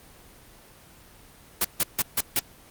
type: noise bursts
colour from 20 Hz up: white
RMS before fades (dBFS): -22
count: 5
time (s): 1.61-2.395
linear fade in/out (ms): 5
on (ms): 37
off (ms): 150
effects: pink hiss -51 dBFS RMS until 2.7 s + Opus 24 kbps